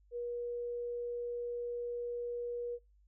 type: tone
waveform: sine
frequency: 480 Hz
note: B4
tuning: 49 cents flat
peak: -36 dBFS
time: 0.11-2.79 s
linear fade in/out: 50 ms
effects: noise-tail reverb RT60 0.2 s tail -23 dB re dry + added 50 Hz sine -63 dBFS peak until 3.07 s